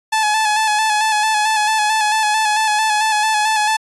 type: tone with vibrato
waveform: sawtooth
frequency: 860 Hz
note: A5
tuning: 40 cents flat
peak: -10 dBFS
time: 0.12-3.77 s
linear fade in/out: 10 ms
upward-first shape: square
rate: 4.5 Hz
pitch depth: 31 cents each way
effects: resampled to 24000 Hz